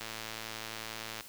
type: click train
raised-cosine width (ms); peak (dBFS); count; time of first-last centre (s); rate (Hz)
0.2; -22; 134; 0.01-1.208; 111
effects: white hiss -51 dBFS RMS until 1.28 s